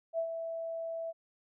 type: tone with ADSR envelope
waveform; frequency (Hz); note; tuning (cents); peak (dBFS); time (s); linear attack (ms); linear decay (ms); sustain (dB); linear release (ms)
sine; 659.3; E5; 0; -28; 0.13-1.13; 53; 84; -7; 34
effects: none